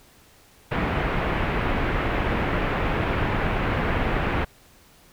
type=low-pass noise; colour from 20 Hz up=pink; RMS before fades=-24 dBFS; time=0.71-4.45 s; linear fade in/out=10 ms; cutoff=2500 Hz; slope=24 dB/octave; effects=pink hiss -54 dBFS RMS until 5.12 s